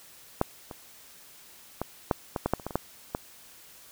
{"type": "clicks", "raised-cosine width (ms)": 1, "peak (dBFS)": [-8, -24, -15, -8, -14, -11, -9, -28, -18, -24, -10, -14], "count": 12, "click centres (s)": [0.414, 0.712, 1.816, 2.112, 2.362, 2.46, 2.536, 2.598, 2.666, 2.708, 2.756, 3.149], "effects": ["white hiss -52 dBFS RMS until 3.91 s"]}